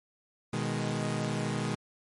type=chord; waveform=sawtooth; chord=G# minor; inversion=first; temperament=equal; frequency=123.47 / 155.56 / 207.7 Hz; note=B2 / D#3 / G#3; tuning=0 / 0 / 0 cents; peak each=-30 dBFS; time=0.53-1.75 s; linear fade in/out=5 ms; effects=MP3 48 kbps